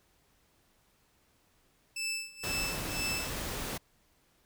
20% pulse tone with tremolo, 2637 Hz, E7, in tune, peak -27 dBFS, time 1.96-3.34 s, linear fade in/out 5 ms, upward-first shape sine, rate 2 Hz, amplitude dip 90%
pink noise, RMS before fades -37 dBFS, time 2.43-3.78 s, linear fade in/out 10 ms
effects pink hiss -69 dBFS RMS until 4.45 s

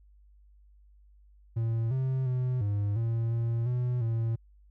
triangle tone with pitch steps, 114.1 / 131.4 / 126.6 / 102.1 / 114.8 / 116 / 123.7 / 114.1 Hz, A#2 / C3 / B2 / G#2 / A#2 / A#2 / B2 / A#2, -37 / +8 / +43 / -29 / -26 / -8 / +3 / -37 cents, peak -24 dBFS, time 1.56-4.36 s, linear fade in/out 10 ms, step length 350 ms, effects added 50 Hz sine -55 dBFS peak until 4.7 s

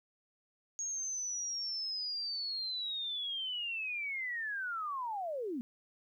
sine linear sweep, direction down, 6600 to 223.7 Hz, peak -35 dBFS, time 0.79-5.61 s, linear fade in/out 0 ms, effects 12-bit

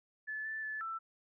sine tone with pitch steps, 1732 / 1758 / 1735 / 1331 Hz, A6 / A6 / A6 / E6, -28 / -2 / -25 / +16 cents, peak -37 dBFS, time 0.27-0.99 s, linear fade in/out 20 ms, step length 180 ms, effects none

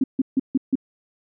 sine tone bursts, 265.1 Hz, C4, 23 cents sharp, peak -15 dBFS, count 5, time 0.01-0.755 s, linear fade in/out 5 ms, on 29 ms, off 150 ms, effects none

